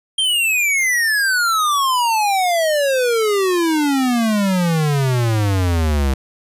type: exponential sweep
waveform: square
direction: down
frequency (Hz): 3200 to 65.41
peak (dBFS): -15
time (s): 0.18-6.14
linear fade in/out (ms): 5
effects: resampled to 32000 Hz